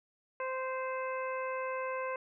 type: harmonic tone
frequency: 520 Hz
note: C5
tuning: 11 cents flat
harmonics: 1 / 2 / 3 / 4 / 5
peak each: -36 / -38 / -44 / -46 / -47 dBFS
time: 0.4-2.16 s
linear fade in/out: 2 ms
effects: none